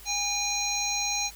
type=harmonic tone; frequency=813 Hz; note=G#5; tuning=37 cents flat; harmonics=1 / 3 / 5 / 7 / 8; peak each=-34 / -33 / -31 / -34 / -31 dBFS; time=0.05-1.31 s; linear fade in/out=50 ms; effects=added 50 Hz sine -49 dBFS peak until 1.35 s + white hiss -49 dBFS RMS until 1.35 s